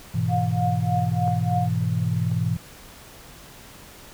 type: chord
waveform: sine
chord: E major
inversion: first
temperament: equal with one note detuned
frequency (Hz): 103.83 / 123.97 / 164.81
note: G#2 / B2 / E3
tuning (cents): 0 / +7 / 0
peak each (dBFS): -25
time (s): 0.14-2.57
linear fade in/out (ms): 10
type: tone with tremolo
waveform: sine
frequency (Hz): 714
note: F5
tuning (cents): +38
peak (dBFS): -21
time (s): 0.28-1.7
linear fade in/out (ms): 50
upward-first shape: triangle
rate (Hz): 3.3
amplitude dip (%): 100
type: clicks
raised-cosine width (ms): 1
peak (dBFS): -23 / -30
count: 2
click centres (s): 1.278 / 2.316
effects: pink hiss -45 dBFS RMS until 4.13 s